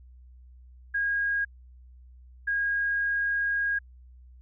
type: tone bursts at uneven times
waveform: sine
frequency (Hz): 1634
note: G#6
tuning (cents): -29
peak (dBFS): -24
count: 2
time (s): 0.94-1.45 / 2.47-3.79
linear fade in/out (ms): 10
effects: added 62 Hz sine -48 dBFS peak until 4.41 s